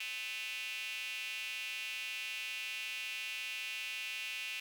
square tone with high-pass filter, 117.3 Hz, A#2, 11 cents sharp, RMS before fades -41 dBFS, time 0-4.6 s, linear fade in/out 5 ms, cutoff 2600 Hz, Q 6.3, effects none

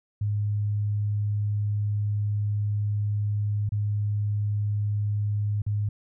sine tone with dropouts, 103.83 Hz, G#2, in tune, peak -23 dBFS, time 0.21-5.89 s, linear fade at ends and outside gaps 5 ms, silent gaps 3.692-3.72 / 5.62-5.664 s, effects none

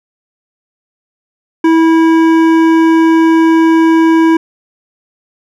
triangle tone with hard clipping, 325.9 Hz, E4, 20 cents flat, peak -7 dBFS, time 1.64-4.37 s, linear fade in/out 5 ms, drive 16 dB, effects none

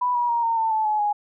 sine tone with pitch steps, 987.8 / 963.6 / 939.9 / 916.9 / 894.4 / 872.4 / 851 / 830.2 Hz, B5 / B5 / A#5 / A#5 / A5 / A5 / G#5 / G#5, 0 / -43 / +14 / -29 / +28 / -15 / +42 / -1 cents, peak -19 dBFS, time 0.01-1.13 s, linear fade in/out 10 ms, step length 140 ms, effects none

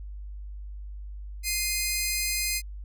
10% pulse tone pair together, 2093 / 2480 Hz, C7 / D#7, 0 / -6 cents, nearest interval minor third, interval 294 cents, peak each -20 dBFS, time 1.43-2.62 s, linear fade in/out 50 ms, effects added 50 Hz sine -36 dBFS peak until 2.84 s

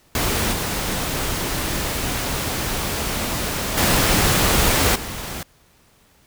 pink noise with level steps, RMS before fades -21 / -24 / -17 / -30 dBFS, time 0.15-5.43 s, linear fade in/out 2 ms, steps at 0.52 / 3.77 / 4.95 s, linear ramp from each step 10 ms, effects pink hiss -56 dBFS RMS until 6.26 s

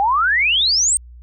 sine exponential sweep, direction up, 770 to 8730 Hz, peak -13 dBFS, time 0-0.97 s, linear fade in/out 0 ms, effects added 60 Hz sine -37 dBFS peak until 1.22 s

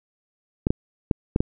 clicks, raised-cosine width 3 ms, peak -6 dBFS, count 5, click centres 0.669 / 0.705 / 1.112 / 1.361 / 1.405 s, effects none

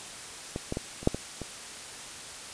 clicks, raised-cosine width 2 ms, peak -18 / -17 / -17 / -27 / -7 / -18 / -22 dBFS, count 7, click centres 0.561 / 0.724 / 0.771 / 1.03 / 1.074 / 1.146 / 1.417 s, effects white hiss -42 dBFS RMS until 2.53 s + resampled to 22050 Hz

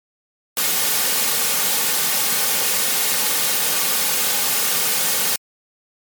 white noise with comb filter, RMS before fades -19 dBFS, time 0.57-5.36 s, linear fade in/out 2 ms, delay 3 ms, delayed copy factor -0.5, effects high-pass 200 Hz 12 dB/octave + MP3 96 kbps

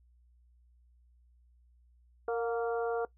harmonic tone with a mistuned harmonic, 231.6 Hz, A#3, 11 cents flat, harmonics 2 / 3 / 4 / 5 / 6, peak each -30 / -37 / -46 / -44 / -42 dBFS, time 2.28-3.05 s, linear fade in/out 2 ms, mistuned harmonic 3, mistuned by +38 cents, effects noise-tail reverb RT60 0.1 s tail -19 dB re dry + added 60 Hz sine -61 dBFS peak until 3.17 s

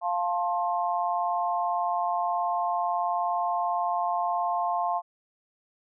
sine chord, F major, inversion none, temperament equal with one note detuned, 698.5 / 880 / 1060.5 Hz, F5 / A5 / C6, 0 / 0 / +23 cents, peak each -27 / -30 / -30 dBFS, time 0.01-5.02 s, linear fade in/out 50 ms, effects none

